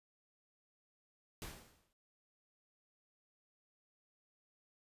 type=noise with exponential decay; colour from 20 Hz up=pink; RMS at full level=-44 dBFS; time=1.42-1.93 s; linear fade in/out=0 ms; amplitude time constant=110 ms; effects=resampled to 32000 Hz